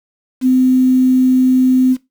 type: tone with quantisation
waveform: sine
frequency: 256.8 Hz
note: C4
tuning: 32 cents flat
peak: -8 dBFS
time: 0.41-1.97 s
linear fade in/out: 50 ms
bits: 6
effects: noise-tail reverb RT60 0.2 s tail -17 dB re dry